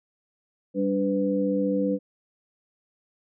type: tone cluster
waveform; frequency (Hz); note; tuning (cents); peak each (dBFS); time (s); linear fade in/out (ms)
sine; 195.4 / 290.2 / 499.2; G3 / D4 / B4; -5 / -21 / +19; -26; 0.74-1.99; 50
effects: none